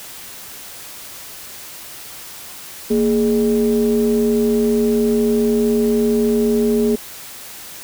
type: ring-modulated tone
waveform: triangle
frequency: 93.3 Hz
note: F#2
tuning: 15 cents sharp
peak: -8 dBFS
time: 2.9-6.96 s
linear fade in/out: 10 ms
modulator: 324 Hz
effects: white hiss -35 dBFS RMS until 7.83 s